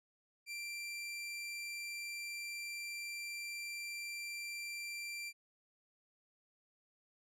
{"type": "tone", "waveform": "sawtooth", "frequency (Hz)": 2359, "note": "D7", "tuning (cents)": 7, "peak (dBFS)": -38, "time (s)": [0.46, 5.33], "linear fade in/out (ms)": 50, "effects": ["low-pass 12000 Hz 12 dB/octave"]}